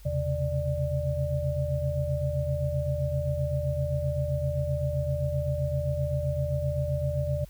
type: tone cluster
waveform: sine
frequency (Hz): 80.8 / 131.6 / 139.3 / 590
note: E2 / C3 / C#3 / D5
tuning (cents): -34 / +10 / +9 / +8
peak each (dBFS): -31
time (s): 0.05-7.45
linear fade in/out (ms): 10
effects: added 50 Hz sine -46 dBFS peak until 7.49 s + white hiss -58 dBFS RMS until 7.49 s